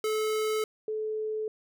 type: tone pair in turn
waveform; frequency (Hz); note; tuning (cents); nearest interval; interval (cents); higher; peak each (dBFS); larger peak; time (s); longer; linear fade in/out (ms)
square / sine; 432.8 / 432.8; A4 / A4; -29 / -29; unison; 0; neither; -27 / -29; first; 0.04-0.64 / 0.88-1.48; neither; 2
effects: none